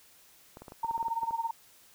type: clicks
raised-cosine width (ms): 1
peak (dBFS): -31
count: 11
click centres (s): 0.571 / 0.62 / 0.682 / 0.721 / 0.846 / 0.911 / 0.979 / 1.028 / 1.083 / 1.233 / 1.309
type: tone with tremolo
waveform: sine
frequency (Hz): 916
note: A#5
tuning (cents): -31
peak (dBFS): -26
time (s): 0.83-1.51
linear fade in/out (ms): 5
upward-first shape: sine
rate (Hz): 18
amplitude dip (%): 85
effects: white hiss -59 dBFS RMS until 1.94 s